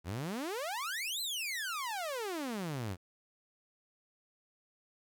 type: exponential two-way sweep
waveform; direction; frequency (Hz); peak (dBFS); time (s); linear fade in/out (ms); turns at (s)
sawtooth; up then down; 78.6 to 4186 to 85.5; -32; 0.04-2.97; 50; 1.21
effects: 11-bit